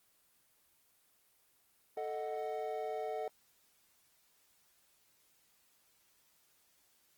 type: chord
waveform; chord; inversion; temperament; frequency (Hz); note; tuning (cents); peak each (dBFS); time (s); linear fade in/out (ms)
triangle; D# diminished; second; equal; 440 / 622.3 / 740; A4 / D#5 / F#5; 0 / 0 / 0; -38 / -40 / -39; 1.97-3.28; 2
effects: white hiss -71 dBFS RMS until 7.17 s + Opus 24 kbps